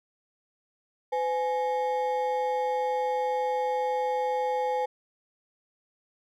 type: ring-modulated tone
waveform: triangle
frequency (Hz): 673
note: E5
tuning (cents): +36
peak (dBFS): -20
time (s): 1.12-4.86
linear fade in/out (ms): 10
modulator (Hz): 166
effects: none